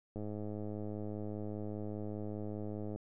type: click train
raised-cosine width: 2 ms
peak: -29 dBFS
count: 295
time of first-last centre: 0.16-2.96 s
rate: 105 Hz
effects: none